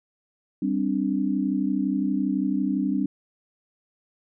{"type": "chord", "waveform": "sine", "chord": "G suspended fourth", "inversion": "none", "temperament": "equal", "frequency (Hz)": [196, 261.6, 293.7], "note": ["G3", "C4", "D4"], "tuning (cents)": [0, 0, 0], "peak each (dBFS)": -26, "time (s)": [0.62, 3.06], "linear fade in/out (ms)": 5, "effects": []}